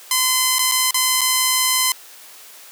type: tone with dropouts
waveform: 5% pulse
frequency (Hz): 1026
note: C6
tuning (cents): -34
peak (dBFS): -3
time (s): 0.11-1.92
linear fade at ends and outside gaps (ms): 2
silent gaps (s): 0.585-0.591 / 0.715-0.719 / 0.909-0.943 / 1.21-1.214
effects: white hiss -42 dBFS RMS until 2.71 s + high-pass 400 Hz 12 dB/octave